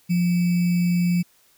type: tone with sample-and-hold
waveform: sine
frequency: 175.6 Hz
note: F3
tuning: 10 cents sharp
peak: -17 dBFS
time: 0.09-1.23 s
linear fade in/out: 20 ms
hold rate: 2450 Hz
effects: white hiss -59 dBFS RMS until 1.57 s